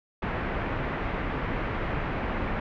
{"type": "low-pass noise", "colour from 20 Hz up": "pink", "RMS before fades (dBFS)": -30, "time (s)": [0.22, 2.6], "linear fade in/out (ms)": 5, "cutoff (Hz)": 2300, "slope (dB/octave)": 24, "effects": []}